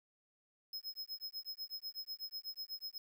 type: tone with tremolo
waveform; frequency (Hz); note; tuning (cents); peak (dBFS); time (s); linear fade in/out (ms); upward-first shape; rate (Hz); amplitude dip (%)
square; 5130; E8; -48; -40; 0.73-2.98; 2; sine; 8.1; 100
effects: 12-bit